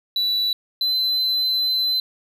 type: tone pair in turn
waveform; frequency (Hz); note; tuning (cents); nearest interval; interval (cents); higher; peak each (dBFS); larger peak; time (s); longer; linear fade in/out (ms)
triangle; 3951 / 4048; B7 / B7; 0 / +42; unison; 42; second; -17; neither; 0.16-0.53 / 0.81-2; second; 2
effects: none